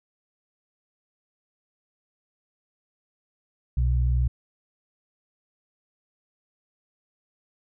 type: tone pair together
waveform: sine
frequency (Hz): 63.36 / 123.47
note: B1 / B2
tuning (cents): +45 / 0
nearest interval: octave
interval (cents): 1155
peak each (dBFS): -20 / -26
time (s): 3.77-4.28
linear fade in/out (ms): 5
effects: none